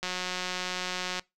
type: click train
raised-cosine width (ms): 0.2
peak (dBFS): -15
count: 213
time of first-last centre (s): 0.03-1.195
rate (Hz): 182
effects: noise-tail reverb RT60 0.2 s tail -23 dB re dry